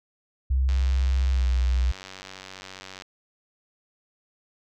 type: tone with pitch glide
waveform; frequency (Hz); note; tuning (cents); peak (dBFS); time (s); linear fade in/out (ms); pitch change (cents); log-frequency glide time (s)
sine; 65.41 to 62.17; C2 to B1; 0 to +12; -19; 0.5-1.92; 10; -88; 1.31-1.48
type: click train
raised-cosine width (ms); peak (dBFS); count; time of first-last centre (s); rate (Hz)
0.2; -22; 222; 0.69-3.021; 94.8
effects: none